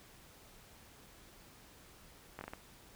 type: slowing click train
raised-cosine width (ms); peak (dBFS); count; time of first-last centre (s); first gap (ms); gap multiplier
0.5; -28; 5; 2.39-2.535; 21; 1.38
effects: pink hiss -59 dBFS RMS until 2.95 s